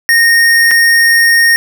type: tone with dropouts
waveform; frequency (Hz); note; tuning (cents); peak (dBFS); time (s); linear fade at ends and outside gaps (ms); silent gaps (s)
square; 1851; A#6; -13; -6; 0.09-1.56; 0; 0.71-0.714
effects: none